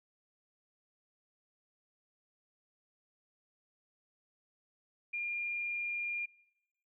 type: tone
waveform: sine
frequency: 2407 Hz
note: D7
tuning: 42 cents sharp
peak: -34 dBFS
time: 5.13-6.26 s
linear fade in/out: 10 ms
effects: noise-tail reverb RT60 1.0 s tail -24 dB re dry